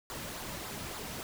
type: noise with flanger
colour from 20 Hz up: pink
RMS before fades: -41 dBFS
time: 0.1-1.23 s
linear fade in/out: 0 ms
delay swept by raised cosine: 0.33 to 2.73 ms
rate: 3.5 Hz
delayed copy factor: -0.5
effects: none

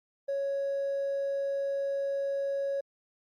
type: tone with hard clipping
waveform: triangle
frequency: 554.4 Hz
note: C#5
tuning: in tune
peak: -28 dBFS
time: 0.28-2.81 s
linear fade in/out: 10 ms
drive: 2 dB
effects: Opus 48 kbps

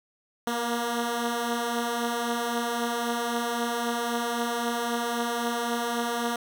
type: beating tone pair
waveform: 10% pulse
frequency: 233.2 / 237 Hz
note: A#3 / A#3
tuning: +1 / +29 cents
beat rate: 3.8 Hz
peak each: -26 / -19 dBFS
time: 0.47-6.36 s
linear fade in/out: 2 ms
effects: none

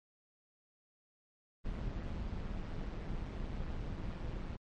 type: noise with amplitude modulation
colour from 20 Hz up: brown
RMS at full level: -37 dBFS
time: 1.64-4.57 s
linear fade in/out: 20 ms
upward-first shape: sine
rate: 162 Hz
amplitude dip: 60%
effects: low-pass 4000 Hz 12 dB/octave + MP3 48 kbps

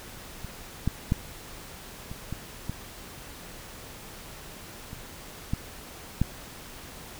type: clicks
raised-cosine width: 5 ms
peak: -26 / -12 / -10 / -25 / -20 / -18 / -27 / -14 / -10 dBFS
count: 9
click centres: 0.446 / 0.876 / 1.121 / 2.115 / 2.326 / 2.696 / 4.931 / 5.535 / 6.216 s
effects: pink hiss -44 dBFS RMS until 7.19 s

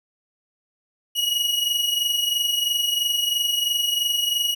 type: tone pair together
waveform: 40% pulse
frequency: 2884 / 2907 Hz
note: F#7 / F#7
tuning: -45 / -31 cents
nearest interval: unison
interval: 14 cents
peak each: -25 / -21 dBFS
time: 1.15-4.55 s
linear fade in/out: 20 ms
effects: none

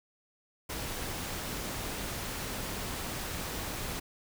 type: noise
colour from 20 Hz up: pink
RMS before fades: -37 dBFS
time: 0.69-4 s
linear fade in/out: 10 ms
effects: none

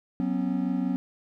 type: chord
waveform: triangle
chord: F# suspended fourth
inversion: none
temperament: equal with one note detuned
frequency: 185 / 246.9 / 272.3 Hz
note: F#3 / B3 / C#4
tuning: 0 / 0 / -31 cents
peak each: -27 dBFS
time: 0.2-0.96 s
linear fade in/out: 0 ms
effects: none

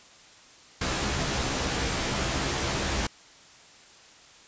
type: noise with comb filter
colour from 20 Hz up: pink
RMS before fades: -28 dBFS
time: 0.81-3.07 s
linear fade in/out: 5 ms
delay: 15 ms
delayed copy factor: +0.6
effects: white hiss -52 dBFS RMS until 4.47 s + resampled to 16000 Hz

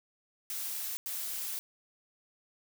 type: noise bursts at uneven times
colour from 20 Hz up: blue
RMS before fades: -37 dBFS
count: 2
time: 0.5-0.97 / 1.06-1.59 s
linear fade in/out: 0 ms
effects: none

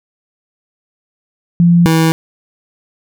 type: tone pair in turn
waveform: sine / 25% pulse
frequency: 172 / 162.02 Hz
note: F3 / E3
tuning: -26 / -30 cents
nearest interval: minor second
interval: 104 cents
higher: first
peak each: -5 dBFS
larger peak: neither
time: 1.6-1.86 / 1.86-2.12 s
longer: neither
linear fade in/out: 0 ms
effects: none

